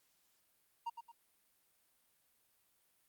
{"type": "tone with echo", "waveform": "triangle", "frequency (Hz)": 932.3, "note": "A#5", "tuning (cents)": 0, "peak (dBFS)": -35, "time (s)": [0.86, 0.9], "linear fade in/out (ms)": 10, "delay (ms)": 110, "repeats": 2, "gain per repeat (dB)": -8, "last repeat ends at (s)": 1.12, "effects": ["white hiss -75 dBFS RMS until 3.08 s", "Opus 48 kbps"]}